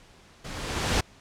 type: noise with level ramp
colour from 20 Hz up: pink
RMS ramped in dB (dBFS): -39 to -22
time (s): 0.44-1.01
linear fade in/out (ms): 10
effects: pink hiss -54 dBFS RMS until 1.2 s + low-pass 7000 Hz 12 dB/octave